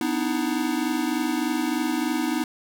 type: tone cluster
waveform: square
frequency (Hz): 248.9 / 298.7 / 322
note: B3 / D4 / E4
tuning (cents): +14 / +29 / -41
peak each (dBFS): -28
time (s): 0.01-2.44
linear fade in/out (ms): 2
effects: none